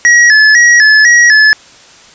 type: tone with vibrato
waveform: square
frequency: 1813 Hz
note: A#6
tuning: 49 cents flat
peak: -3 dBFS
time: 0.05-1.53 s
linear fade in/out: 0 ms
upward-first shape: square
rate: 2 Hz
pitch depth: 88 cents each way
effects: white hiss -38 dBFS RMS until 2.14 s + resampled to 16000 Hz